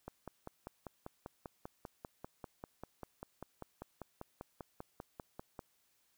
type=click train; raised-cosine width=1 ms; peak=-30 dBFS; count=29; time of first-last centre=0.08-5.592 s; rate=5.08 Hz; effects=white hiss -75 dBFS RMS until 6.17 s